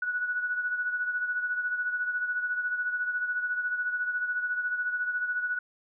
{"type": "beating tone pair", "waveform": "sine", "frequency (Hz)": [1470, 1484], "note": ["F#6", "F#6"], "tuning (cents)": [-12, 5], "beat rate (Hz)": 14, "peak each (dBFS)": [-28, -36], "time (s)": [0.02, 5.59], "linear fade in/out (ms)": 5, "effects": []}